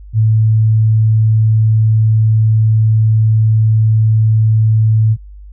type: tone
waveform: sine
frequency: 110 Hz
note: A2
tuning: in tune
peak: -7 dBFS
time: 0.13-5.17 s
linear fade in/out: 50 ms
effects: added 50 Hz sine -31 dBFS peak until 5.52 s